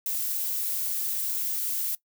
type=noise; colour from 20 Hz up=violet; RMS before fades=-29 dBFS; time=0.06-1.95 s; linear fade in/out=2 ms; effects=noise-tail reverb RT60 0.1 s tail -20 dB re dry